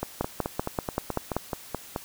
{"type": "two click trains", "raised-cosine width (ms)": 1, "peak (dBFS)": [-11, -14], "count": [7, 10], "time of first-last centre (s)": [[0.21, 1.366], [0.03, 1.961]], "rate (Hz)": [5.19, 4.66], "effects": ["white hiss -46 dBFS RMS until 2.04 s"]}